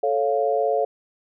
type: chord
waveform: sine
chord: A augmented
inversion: none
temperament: equal with one note detuned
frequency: 438.7 / 554.4 / 698.5 Hz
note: A4 / C#5 / E#5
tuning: -5 / 0 / 0 cents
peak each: -23 dBFS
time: 0.03-0.85 s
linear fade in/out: 5 ms
effects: none